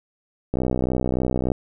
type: click train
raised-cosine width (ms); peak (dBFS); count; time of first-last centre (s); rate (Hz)
2; -9; 63; 0.54-1.518; 63.4
effects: none